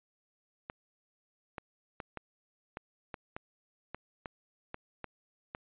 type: clicks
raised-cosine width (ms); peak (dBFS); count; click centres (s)
0.5; -24; 12; 0.699 / 1.582 / 2.002 / 2.173 / 2.771 / 3.142 / 3.365 / 3.946 / 4.258 / 4.744 / 5.043 / 5.549
effects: resampled to 8000 Hz